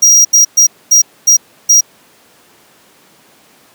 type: tone bursts at uneven times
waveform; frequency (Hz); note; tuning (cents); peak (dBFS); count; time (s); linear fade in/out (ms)
square; 5720; F8; +41; -4; 6; 0.02-0.25 / 0.33-0.45 / 0.57-0.67 / 0.91-1.02 / 1.27-1.37 / 1.69-1.81; 10
effects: pink hiss -46 dBFS RMS until 3.74 s + high-pass 200 Hz 12 dB/octave